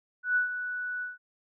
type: tone with ADSR envelope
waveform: sine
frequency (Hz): 1480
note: F#6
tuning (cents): 0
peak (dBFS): -21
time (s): 0.23-1.18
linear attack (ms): 130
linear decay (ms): 120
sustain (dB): -10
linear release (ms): 160
effects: none